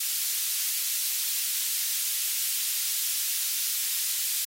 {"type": "high-pass noise", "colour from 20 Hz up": "white", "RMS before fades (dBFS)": -28, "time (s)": [0, 4.45], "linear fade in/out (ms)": 5, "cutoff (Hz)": 3100, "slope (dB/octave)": 12, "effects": ["AAC 48 kbps"]}